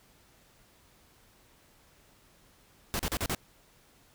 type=noise bursts; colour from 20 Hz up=pink; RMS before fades=-31 dBFS; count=5; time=2.94-3.348 s; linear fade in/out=0 ms; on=52 ms; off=37 ms; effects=pink hiss -62 dBFS RMS until 4.14 s